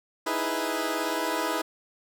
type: chord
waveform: 15% pulse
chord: E major seventh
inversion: third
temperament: equal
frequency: 311.1 / 329.6 / 415.3 / 493.9 Hz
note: D#4 / E4 / G#4 / B4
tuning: 0 / 0 / 0 / 0 cents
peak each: -26 / -25 / -27 / -26 dBFS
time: 0.26-1.62 s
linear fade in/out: 10 ms
effects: none